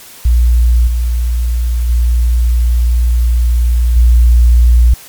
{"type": "tone with level steps", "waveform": "sine", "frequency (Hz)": 59.4, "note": "A#1", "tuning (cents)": 33, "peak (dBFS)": [-5, -10, -7, -3], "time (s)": [0.25, 4.94], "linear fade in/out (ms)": 5, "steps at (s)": [0.87, 1.89, 3.96], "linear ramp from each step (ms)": 5, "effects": ["white hiss -35 dBFS RMS until 5.08 s", "MP3 96 kbps"]}